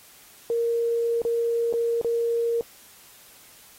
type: tone with dropouts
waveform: sine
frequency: 466.2 Hz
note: A#4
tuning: in tune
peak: -21 dBFS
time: 0.5-2.61 s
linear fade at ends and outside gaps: 1 ms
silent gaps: 1.218-1.25 / 1.727-1.737 / 2.014-2.046 s
effects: white hiss -51 dBFS RMS until 3.78 s + AAC 48 kbps